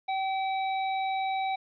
square tone, 768 Hz, G5, 36 cents flat, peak -28 dBFS, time 0.08-1.56 s, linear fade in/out 10 ms, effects resampled to 11025 Hz + 11-bit

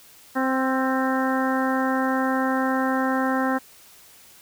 harmonic tone with a mistuned harmonic, 262.1 Hz, C4, 3 cents sharp, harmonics 1 / 2 / 3 / 4 / 5 / 6 / 7, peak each -23 / -28 / -28 / -30 / -31 / -31 / -33 dBFS, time 0.35-3.59 s, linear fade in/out 20 ms, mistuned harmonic 5, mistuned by +22 cents, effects white hiss -50 dBFS RMS until 4.41 s

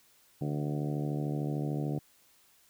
harmonic tone with a mistuned harmonic, 73.42 Hz, D2, in tune, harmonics 2 / 3 / 4 / 5 / 6 / 7 / 8 / 9 / 10, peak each -32 / -40 / -37 / -42 / -44 / -47 / -48 / -49 / -48 dBFS, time 0.41-1.99 s, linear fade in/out 5 ms, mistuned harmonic 10, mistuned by +18 cents, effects white hiss -64 dBFS RMS until 2.69 s

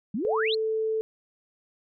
sine exponential sweep, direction up, 185.4 to 4439 Hz, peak -26 dBFS, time 0.14-0.55 s, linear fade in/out 5 ms
sine tone, 440 Hz, A4, in tune, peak -24 dBFS, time 0.25-1.01 s, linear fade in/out 0 ms
effects none

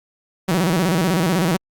sawtooth tone with vibrato, 174.61 Hz, F3, in tune, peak -12 dBFS, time 0.48-1.57 s, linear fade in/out 10 ms, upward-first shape square, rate 16 Hz, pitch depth 140 cents each way, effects Opus 48 kbps

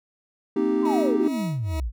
triangle chord, C minor seventh, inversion third, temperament equal, 233.1 / 261.6 / 311.1 / 392 Hz, Bb3 / C4 / Eb4 / G4, 0 / 0 / 0 / 0 cents, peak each -26 / -25 / -22 / -22 dBFS, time 0.56-1.28 s, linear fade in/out 5 ms
sine exponential sweep, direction down, 1085 to 49 Hz, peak -24 dBFS, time 0.82-1.92 s, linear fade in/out 50 ms
20% pulse tone with tremolo, 319.6 Hz, D#4, 47 cents sharp, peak -25 dBFS, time 0.85-1.8 s, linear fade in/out 2 ms, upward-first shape sine, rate 2.3 Hz, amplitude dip 95%
effects none

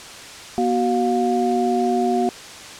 sine tone cluster, 241.7 / 373.5 / 710 Hz, B3 / F#4 / F5, -37 / +16 / +28 cents, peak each -21 dBFS, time 0.58-2.29 s, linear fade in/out 0 ms, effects white hiss -37 dBFS RMS until 2.79 s + low-pass 7000 Hz 12 dB/octave

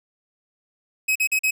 45% pulse tone bursts, 2547 Hz, D#7, 40 cents sharp, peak -18 dBFS, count 4, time 1.08-1.51 s, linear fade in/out 10 ms, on 76 ms, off 42 ms, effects none

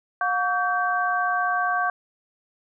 sine tone cluster, 719 / 1135 / 1560 Hz, F#5 / C#6 / G6, -50 / +41 / -9 cents, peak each -25 dBFS, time 0.21-1.9 s, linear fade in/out 2 ms, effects none

